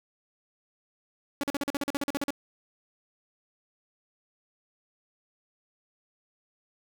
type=tone bursts; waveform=sawtooth; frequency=282.8 Hz; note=C#4; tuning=35 cents sharp; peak=-23 dBFS; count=14; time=1.41-2.305 s; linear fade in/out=0 ms; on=24 ms; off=43 ms; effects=none